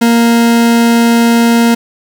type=tone; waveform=40% pulse; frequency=233.1 Hz; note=A#3; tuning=in tune; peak=-5 dBFS; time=0.01-1.75 s; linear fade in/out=10 ms; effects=7-bit